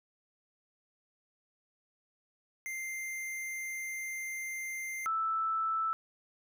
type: tone pair in turn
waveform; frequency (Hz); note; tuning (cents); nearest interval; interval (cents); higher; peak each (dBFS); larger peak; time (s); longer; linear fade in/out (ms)
square / sine; 2093 / 1318.5; C7 / E6; 0 / 0; minor sixth; 800; first; -37 / -29; second; 2.66-5.06 / 5.06-5.93; first; 0
effects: none